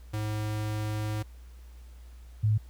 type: tone pair in turn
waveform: square / sine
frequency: 106.9 / 107.28 Hz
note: A2 / A2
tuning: -49 / -43 cents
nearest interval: unison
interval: 6 cents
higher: second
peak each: -30 / -21 dBFS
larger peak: second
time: 0.13-1.23 / 2.43-2.58 s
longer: first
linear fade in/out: 10 ms
effects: added 60 Hz sine -45 dBFS peak until 2.69 s + pink hiss -62 dBFS RMS until 2.69 s